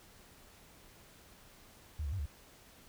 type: tone with pitch steps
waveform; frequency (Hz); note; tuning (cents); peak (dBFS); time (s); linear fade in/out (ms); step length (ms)
sine; 76 / 70 / 96.8 / 71.6; D#2 / C#2 / G2 / D2; -40 / +18 / -21 / -43; -34; 1.99-2.258; 5; 67
effects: pink hiss -59 dBFS RMS until 2.88 s